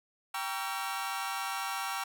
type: chord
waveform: sawtooth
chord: G diminished seventh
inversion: none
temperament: just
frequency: 784 / 940.8 / 1128.9 / 1354.7 Hz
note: G5 / Bb5 / Db6 / Fb6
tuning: 0 / +16 / +31 / +47 cents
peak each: -34 / -36 / -36 / -35 dBFS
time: 0.34-2.04 s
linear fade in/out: 5 ms
effects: none